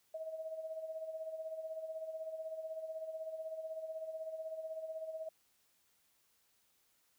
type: tone with tremolo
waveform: sine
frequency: 639 Hz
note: D#5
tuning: 46 cents sharp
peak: -38 dBFS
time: 0.14-5.29 s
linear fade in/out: 5 ms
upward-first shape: sine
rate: 16 Hz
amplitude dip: 60%
effects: white hiss -74 dBFS RMS until 7.18 s